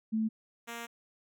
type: tone pair in turn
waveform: sine / 5% pulse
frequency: 220 / 233.7 Hz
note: A3 / A#3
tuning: 0 / +5 cents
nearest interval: minor second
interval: 105 cents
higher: second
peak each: -27 / -28 dBFS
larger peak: first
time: 0.12-0.29 / 0.67-0.87 s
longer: second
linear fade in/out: 20 ms
effects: none